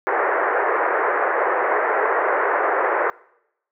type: band-pass noise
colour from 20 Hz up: pink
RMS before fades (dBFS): -20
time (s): 0.07-3.1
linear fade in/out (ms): 0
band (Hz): 390 to 1900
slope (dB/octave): 48
effects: noise-tail reverb RT60 0.8 s tail -23 dB re dry